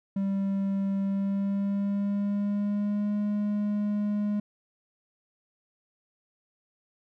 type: tone with pitch glide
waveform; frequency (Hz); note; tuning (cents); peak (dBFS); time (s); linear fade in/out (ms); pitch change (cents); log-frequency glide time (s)
triangle; 196 to 207.2; G3 to G#3; 0 to -4; -23; 0.16-4.4; 5; +96; 1.04-3.14
effects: none